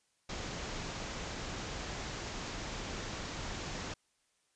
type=low-pass noise; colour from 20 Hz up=pink; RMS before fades=-41 dBFS; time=0.29-3.94 s; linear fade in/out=5 ms; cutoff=7400 Hz; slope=96 dB/octave; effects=white hiss -75 dBFS RMS until 4.55 s + resampled to 22050 Hz